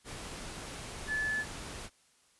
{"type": "tone in noise", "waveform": "sine", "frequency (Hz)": 1729, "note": "A6", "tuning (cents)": -31, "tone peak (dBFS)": -30, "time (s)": [1.07, 1.45], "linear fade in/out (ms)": 50, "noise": "pink", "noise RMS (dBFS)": -43, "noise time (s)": [0.04, 1.9], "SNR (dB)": 10, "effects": ["white hiss -67 dBFS RMS until 2.39 s", "resampled to 24000 Hz"]}